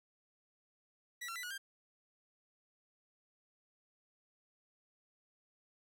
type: tone with pitch steps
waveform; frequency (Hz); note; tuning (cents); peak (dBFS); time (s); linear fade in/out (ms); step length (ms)
sawtooth; 1948 / 1359 / 1987 / 1456 / 1593; B6 / F6 / B6 / F#6 / G6; -24 / -48 / +10 / -28 / +27; -38; 1.21-1.58; 10; 74
effects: none